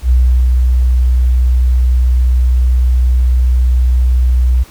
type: tone with ADSR envelope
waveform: sine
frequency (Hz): 62.2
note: B1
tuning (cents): +13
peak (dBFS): -5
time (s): 0.02-4.64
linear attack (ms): 84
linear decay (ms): 380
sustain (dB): -2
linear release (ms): 19
effects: pink hiss -40 dBFS RMS until 4.7 s